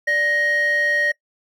triangle tone pair together, 587.3 / 1874.8 Hz, D5 / A#6, 0 / +9 cents, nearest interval octave + minor sixth, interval 2009 cents, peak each -21 / -14 dBFS, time 0.07-1.12 s, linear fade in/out 10 ms, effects noise-tail reverb RT60 0.1 s tail -24 dB re dry + tanh soft clip ceiling -13 dBFS

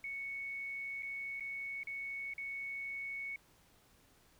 sine tone with dropouts, 2217 Hz, C#7, in tune, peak -39 dBFS, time 0.04-3.36 s, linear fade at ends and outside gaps 2 ms, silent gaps 1.024-1.03 / 1.398-1.406 / 1.833-1.871 / 2.337-2.38 s, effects pink hiss -67 dBFS RMS until 4.39 s

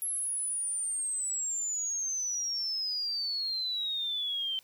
sine exponential sweep, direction down, 11280 to 3092 Hz, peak -30 dBFS, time 0.02-4.59 s, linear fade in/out 0 ms, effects white hiss -62 dBFS RMS until 4.63 s

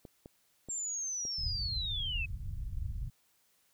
clicks, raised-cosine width 2 ms, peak -34 dBFS, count 4, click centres 0.052 / 0.259 / 0.687 / 1.252 s
sine linear sweep, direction down, 7459 to 2523 Hz, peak -34 dBFS, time 0.69-2.26 s, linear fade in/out 10 ms
pink low-pass noise, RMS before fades -38 dBFS, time 1.38-3.1 s, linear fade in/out 5 ms, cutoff 110 Hz, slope 24 dB/octave
effects white hiss -71 dBFS RMS until 3.73 s

